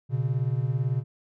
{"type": "beating tone pair", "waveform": "triangle", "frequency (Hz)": [121.4, 139.4], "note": ["B2", "C#3"], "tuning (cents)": [-29, 10], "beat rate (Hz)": 18, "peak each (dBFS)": [-24, -25], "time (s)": [0.09, 1.04], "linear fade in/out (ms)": 50, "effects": []}